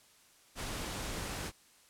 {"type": "noise", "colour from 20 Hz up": "pink", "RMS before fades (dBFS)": -39, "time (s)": [0.55, 1.52], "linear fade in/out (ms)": 50, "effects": ["white hiss -63 dBFS RMS until 1.89 s", "low-pass 11000 Hz 12 dB/octave"]}